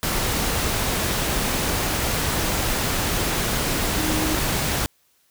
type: tone in noise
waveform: sine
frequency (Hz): 311.1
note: D#4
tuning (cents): 0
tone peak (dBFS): -25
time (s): 3.98-4.35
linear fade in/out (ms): 0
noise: pink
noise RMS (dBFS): -23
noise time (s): 0.03-4.86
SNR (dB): -5
effects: white hiss -63 dBFS RMS until 5.3 s